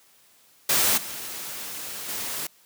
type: noise with level steps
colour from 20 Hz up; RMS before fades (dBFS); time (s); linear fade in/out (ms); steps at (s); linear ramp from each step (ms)
white; -21 / -35 / -31; 0.69-2.47; 5; 0.97 / 2.08; 10
effects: white hiss -58 dBFS RMS until 2.65 s + high-pass 100 Hz 12 dB/octave